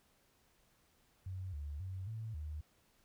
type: tone with pitch steps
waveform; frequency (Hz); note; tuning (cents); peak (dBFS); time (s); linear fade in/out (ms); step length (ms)
sine; 93.4 / 72.9 / 94.1 / 111.1 / 76.1; F#2 / D2 / F#2 / A2 / D#2; +17 / -12 / +30 / +17 / -38; -40; 1.26-2.61; 5; 270
effects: pink hiss -72 dBFS RMS until 3.04 s